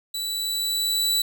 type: tone with level ramp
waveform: sawtooth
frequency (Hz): 3951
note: B7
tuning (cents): 0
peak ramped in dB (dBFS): -24 to -16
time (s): 0.14-1.22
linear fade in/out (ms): 5
effects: none